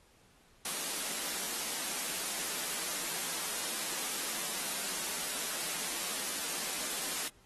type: high-pass noise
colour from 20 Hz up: white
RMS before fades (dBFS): -36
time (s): 0.65-7.28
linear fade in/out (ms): 2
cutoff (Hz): 160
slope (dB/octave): 96
effects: pink hiss -65 dBFS RMS until 7.45 s + AAC 32 kbps